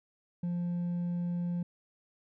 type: tone with hard clipping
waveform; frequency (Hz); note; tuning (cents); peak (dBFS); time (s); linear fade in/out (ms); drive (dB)
sine; 174.61; F3; 0; -31; 0.43-1.63; 5; 2
effects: none